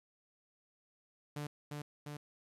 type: tone with echo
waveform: sawtooth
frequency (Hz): 147.3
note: D3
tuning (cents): +6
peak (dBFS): -35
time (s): 1.36-1.47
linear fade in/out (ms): 5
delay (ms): 350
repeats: 2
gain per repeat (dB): -2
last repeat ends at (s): 2.17
effects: resampled to 32000 Hz + 12-bit